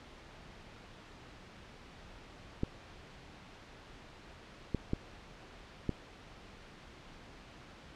clicks, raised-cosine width 3 ms, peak -18 dBFS, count 4, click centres 2.634 / 4.747 / 4.934 / 5.893 s, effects pink hiss -53 dBFS RMS until 7.95 s + low-pass 4000 Hz 12 dB/octave

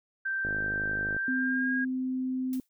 sine tone with pitch glide, 1566 to 1631.6 Hz, G6 to G#6, -2 to -31 cents, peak -28 dBFS, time 0.25-1.85 s, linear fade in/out 10 ms, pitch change +71 cents, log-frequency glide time 1.14-1.74 s
click train, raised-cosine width 2 ms, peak -25 dBFS, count 38, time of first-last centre 0.45-1.166 s, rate 51.7 Hz
sine tone, 257.8 Hz, C4, 26 cents flat, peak -28 dBFS, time 1.28-2.6 s, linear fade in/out 2 ms
blue noise with exponential decay, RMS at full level -42 dBFS, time 2.53-2.69 s, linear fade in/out 1 ms, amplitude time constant 34 ms
effects none

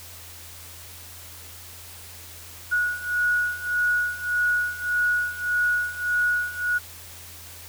sine beating tone pair, 1457 / 1458.7 Hz, F#6 / F#6, -27 / -25 cents, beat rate 1.7 Hz, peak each -26 / -23 dBFS, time 2.71-6.79 s, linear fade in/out 20 ms, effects added 86 Hz sine -47 dBFS peak until 7.68 s + white hiss -43 dBFS RMS until 7.68 s

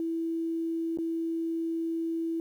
sine tone with dropouts, 329.6 Hz, E4, in tune, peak -28 dBFS, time 0-2.4 s, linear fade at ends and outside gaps 1 ms, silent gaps 0.974-0.986 s, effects 10-bit

